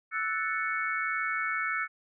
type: chord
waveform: sine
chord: F# minor seventh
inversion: third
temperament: equal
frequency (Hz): 1318.5 / 1480 / 1760 / 2217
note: E6 / F#6 / A6 / C#7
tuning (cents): 0 / 0 / 0 / 0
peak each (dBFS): -33 / -34 / -35 / -33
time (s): 0.11-1.88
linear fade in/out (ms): 50
effects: none